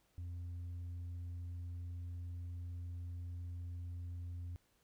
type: tone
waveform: sine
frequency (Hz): 87.31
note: F2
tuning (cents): 0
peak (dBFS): -39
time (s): 0.18-4.56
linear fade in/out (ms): 0
effects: tanh soft clip ceiling -41 dBFS + pink hiss -75 dBFS RMS until 4.83 s